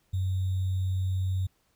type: tone with sample-and-hold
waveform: sine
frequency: 93.6 Hz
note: F#2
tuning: 20 cents sharp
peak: -25 dBFS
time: 0.13-1.47 s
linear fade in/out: 10 ms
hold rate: 3675 Hz
effects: pink hiss -70 dBFS RMS until 1.75 s